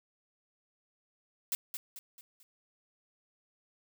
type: noise with echo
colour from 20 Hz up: blue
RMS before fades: -32 dBFS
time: 1.52-1.55 s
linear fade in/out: 0 ms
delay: 220 ms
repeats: 4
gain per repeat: -7 dB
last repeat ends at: 2.43 s
effects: none